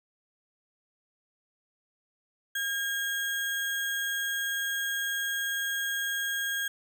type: tone with sample-and-hold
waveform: sine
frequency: 1619 Hz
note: G#6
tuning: 45 cents flat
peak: -28 dBFS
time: 2.55-6.68 s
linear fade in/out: 5 ms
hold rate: 4900 Hz
effects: none